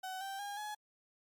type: tone with pitch steps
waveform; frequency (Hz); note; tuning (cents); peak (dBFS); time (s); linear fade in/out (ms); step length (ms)
35% pulse; 752 / 781.2 / 811.6 / 843.1; F#5 / G5 / G#5 / G#5; +28 / -6 / -40 / +26; -38; 0.03-0.75; 10; 180
effects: MP3 96 kbps